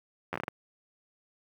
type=slowing click train; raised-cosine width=0.5 ms; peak=-17 dBFS; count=7; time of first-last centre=0.33-0.481 s; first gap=11 ms; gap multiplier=1.33; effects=high-pass 100 Hz 12 dB/octave + 9-bit